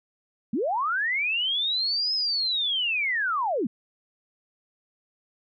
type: linear two-way sweep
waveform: sine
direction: up then down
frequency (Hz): 189.6 to 5170 to 189.6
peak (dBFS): -23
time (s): 0.53-3.67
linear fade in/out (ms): 5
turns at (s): 2.14
effects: none